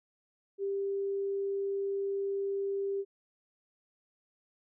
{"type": "tone", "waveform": "sine", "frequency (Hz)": 395.3, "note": "G4", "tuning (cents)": 15, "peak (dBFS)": -30, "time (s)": [0.58, 3.05], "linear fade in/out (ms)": 50, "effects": []}